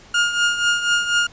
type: tone with tremolo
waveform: 30% pulse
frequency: 1419 Hz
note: F6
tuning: 27 cents sharp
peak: -11 dBFS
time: 0.14-1.27 s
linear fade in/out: 5 ms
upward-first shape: triangle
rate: 4.1 Hz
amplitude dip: 70%
effects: pink hiss -46 dBFS RMS until 1.32 s + resampled to 16000 Hz